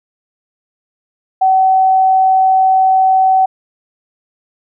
sine tone, 759 Hz, F#5, 44 cents sharp, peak -7 dBFS, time 1.41-3.46 s, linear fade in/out 10 ms, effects none

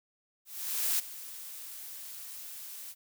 blue noise with ADSR envelope, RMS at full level -28 dBFS, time 0.45-2.95 s, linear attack 540 ms, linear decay 12 ms, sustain -16 dB, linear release 44 ms, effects none

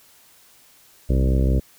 harmonic tone with a mistuned harmonic, 65.41 Hz, C2, in tune, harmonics 1 / 2 / 3 / 4 / 5 / 6 / 7 / 8 / 9, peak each -17 / -23 / -27 / -29 / -31 / -33 / -34 / -35 / -36 dBFS, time 1.09-1.6 s, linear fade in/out 10 ms, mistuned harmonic 1, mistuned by -84 cents, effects white hiss -53 dBFS RMS until 1.78 s

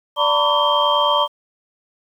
sine tone cluster, 585 / 911 / 1000 / 1142 / 3173 Hz, D5 / A#5 / B5 / D6 / G7, -7 / -40 / +21 / -49 / +20 cents, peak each -20 dBFS, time 0.16-1.28 s, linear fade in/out 50 ms, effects tanh soft clip ceiling -3 dBFS + 8-bit

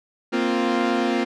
sawtooth chord, Bb suspended second, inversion none, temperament equal, 233.1 / 261.6 / 349.2 Hz, Bb3 / C4 / F4, 0 / 0 / 0 cents, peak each -20 dBFS, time 0.32-1.25 s, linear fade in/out 20 ms, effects low-pass 4000 Hz 12 dB/octave

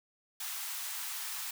white high-pass noise, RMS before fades -39 dBFS, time 0.4-1.51 s, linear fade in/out 5 ms, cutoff 780 Hz, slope 48 dB/octave, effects none

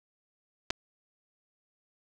clicks, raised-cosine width 0.2 ms, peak -13 dBFS, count 2, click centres 0.704 / 0.707 s, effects none

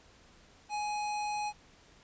square tone, 836 Hz, G#5, 11 cents sharp, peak -33 dBFS, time 0.69-1.53 s, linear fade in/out 50 ms, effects pink hiss -60 dBFS RMS until 2.03 s + resampled to 16000 Hz

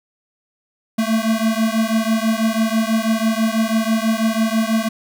square beating tone pair, 220 / 226.1 Hz, A3 / A3, 0 / +47 cents, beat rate 6.1 Hz, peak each -19 / -20 dBFS, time 0.98-4.89 s, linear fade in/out 10 ms, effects none

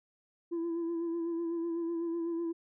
sine tone with vibrato, 336 Hz, E4, 33 cents sharp, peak -29 dBFS, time 0.51-2.53 s, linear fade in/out 20 ms, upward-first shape sine, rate 8 Hz, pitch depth 33 cents each way, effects tanh soft clip ceiling -30 dBFS

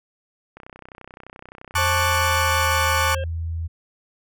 click train, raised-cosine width 0.5 ms, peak -25 dBFS, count 56, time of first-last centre 0.57-2.311 s, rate 31.6 Hz
sine tone with pitch glide, 87.31 to 82.41 Hz, F2 to E2, 0 to 0 cents, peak -24 dBFS, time 1.74-3.68 s, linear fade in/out 20 ms, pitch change -100 cents, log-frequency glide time 1.93-2.79 s
30% pulse chord, D major seventh, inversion second, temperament equal, 880 / 1108.7 / 1174.7 / 1480 Hz, A5 / C#6 / D6 / F#6, 0 / 0 / 0 / 0 cents, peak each -22 dBFS, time 1.75-3.15 s, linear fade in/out 5 ms
harmonic tone, 534 Hz, C5, 35 cents sharp, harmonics 1 / 3 / 5 / 6, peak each -28 / -38 / -42 / -44 dBFS, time 1.78-3.24 s, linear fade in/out 2 ms
effects none

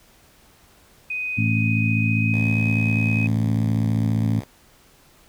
sine tone with pitch glide, 2500 to 2525 Hz, D#7 to D#7, +8 to +25 cents, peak -24 dBFS, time 1.1-3.27 s, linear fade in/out 5 ms, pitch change +17 cents, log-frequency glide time 2.01-2.53 s
harmonic tone, 55 Hz, A1, in tune, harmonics 2 / 3 / 4 / 5, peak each -20 / -27 / -24 / -29 dBFS, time 1.37-4.41 s, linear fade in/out 20 ms
5% pulse tone with vibrato, 69.7 Hz, C#2, 10 cents sharp, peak -25 dBFS, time 2.34-4.44 s, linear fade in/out 0 ms, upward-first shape triangle, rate 6.4 Hz, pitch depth 31 cents each way
effects pink hiss -54 dBFS RMS until 5.28 s

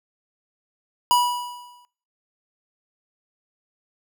square tone with exponential decay, 976 Hz, B5, 21 cents flat, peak -14 dBFS, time 1.11-1.85 s, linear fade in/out 0 ms, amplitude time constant 160 ms, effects noise-tail reverb RT60 0.6 s tail -23 dB re dry

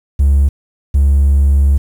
triangle tone pair in turn, 69.9 / 69.9 Hz, C#2 / C#2, +15 / +15 cents, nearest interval unison, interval 0 cents, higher neither, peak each -4 dBFS, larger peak neither, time 0.19-0.49 / 0.94-1.78 s, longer second, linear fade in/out 10 ms, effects tanh soft clip ceiling -2 dBFS + 7-bit

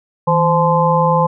harmonic tone with a mistuned harmonic, 172.5 Hz, F3, 21 cents flat, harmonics 1 / 3 / 5 / 6, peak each -16 / -16 / -16 / -16 dBFS, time 0.27-1.27 s, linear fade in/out 10 ms, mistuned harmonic 1, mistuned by -110 cents, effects none

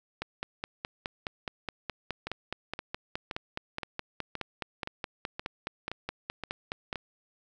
two click trains, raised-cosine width 0.3 ms, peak -17 / -19 dBFS, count 33 / 10, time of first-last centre 0.22-6.929 / 2.27-6.957 s, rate 4.77 / 1.92 Hz, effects none

